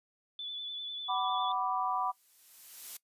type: tone with vibrato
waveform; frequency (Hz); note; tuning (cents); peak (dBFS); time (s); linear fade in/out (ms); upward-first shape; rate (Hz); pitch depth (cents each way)
sine; 3474; A7; -23; -37; 0.39-1.52; 2; triangle; 10; 36
type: chord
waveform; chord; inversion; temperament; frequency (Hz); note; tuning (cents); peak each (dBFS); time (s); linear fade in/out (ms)
sine; B minor; second; equal with one note detuned; 750.3 / 987.8 / 1174.7; F#5 / B5 / D6; +24 / 0 / 0; -34; 1.08-2.12; 20
type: noise with exponential growth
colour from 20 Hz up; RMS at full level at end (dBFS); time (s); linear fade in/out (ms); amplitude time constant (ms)
blue; -40; 1.77-2.97; 5; 260
effects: noise-tail reverb RT60 0.1 s tail -20 dB re dry + resampled to 32000 Hz